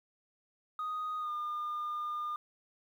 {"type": "tone with pitch glide", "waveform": "sine", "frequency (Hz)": [1244.5, 1209.8], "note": ["D#6", "D#6"], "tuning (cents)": [0, -49], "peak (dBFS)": -32, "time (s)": [0.79, 2.36], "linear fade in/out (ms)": 2, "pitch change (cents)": -49, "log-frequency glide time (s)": [1.19, 1.31], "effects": ["tanh soft clip ceiling -32 dBFS", "11-bit"]}